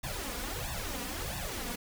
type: noise with flanger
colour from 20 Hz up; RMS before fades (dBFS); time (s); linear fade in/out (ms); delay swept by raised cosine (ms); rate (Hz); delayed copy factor
pink; -37; 0.03-1.76; 10; 1.1 to 4.2; 1.5; +0.9
effects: none